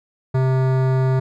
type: tone with hard clipping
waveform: sine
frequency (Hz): 130.81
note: C3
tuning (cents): 0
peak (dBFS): -17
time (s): 0.34-1.2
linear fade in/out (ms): 10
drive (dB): 17
effects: none